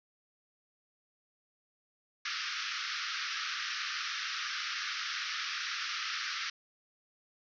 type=band-pass noise; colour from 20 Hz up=pink; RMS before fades=-37 dBFS; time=2.25-6.5 s; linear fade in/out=5 ms; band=1200 to 5900 Hz; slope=96 dB/octave; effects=none